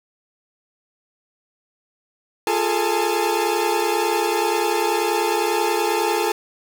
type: tone cluster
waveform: 45% pulse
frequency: 347.9 / 416.6 / 446.8 / 829 / 891 Hz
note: F4 / G#4 / A4 / G#5 / A5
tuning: -7 / +5 / +27 / -3 / +22 cents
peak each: -25 dBFS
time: 2.47-6.32 s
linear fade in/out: 2 ms
effects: none